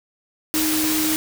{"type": "tone in noise", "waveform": "sine", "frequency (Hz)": 311.9, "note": "D#4", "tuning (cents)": 4, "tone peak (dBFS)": -21, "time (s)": [0.54, 1.16], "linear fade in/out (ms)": 0, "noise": "white", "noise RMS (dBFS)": -23, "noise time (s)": [0.54, 1.16], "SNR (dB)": -1, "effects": []}